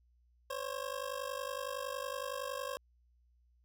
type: ring-modulated tone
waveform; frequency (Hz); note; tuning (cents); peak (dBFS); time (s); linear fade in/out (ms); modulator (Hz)
25% pulse; 538; C5; +48; -31; 0.5-2.77; 0; 25.4
effects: added 60 Hz sine -66 dBFS peak until 3.64 s